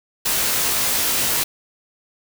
white noise with comb filter, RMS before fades -20 dBFS, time 0.25-1.44 s, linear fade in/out 10 ms, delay 18 ms, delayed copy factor -0.95, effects none

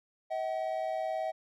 triangle tone pair together, 640 / 758.6 Hz, D#5 / F#5, +49 / +43 cents, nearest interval minor third, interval 294 cents, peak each -31 / -33 dBFS, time 0.3-1.32 s, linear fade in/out 20 ms, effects none

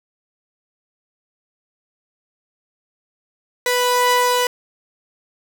sawtooth tone pair together, 493.9 / 986.7 Hz, B4 / B5, 0 / -2 cents, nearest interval octave, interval 1198 cents, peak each -14 dBFS, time 3.66-4.47 s, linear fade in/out 2 ms, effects none

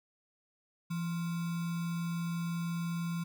sine tone with sample-and-hold, 169.5 Hz, E3, 49 cents sharp, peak -32 dBFS, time 0.9-3.24 s, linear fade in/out 10 ms, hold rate 1225 Hz, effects none

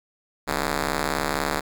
5% pulse ring-modulated tone, 146.9 Hz, D3, 1 cent sharp, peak -9 dBFS, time 0.47-1.61 s, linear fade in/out 20 ms, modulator 115 Hz, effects none

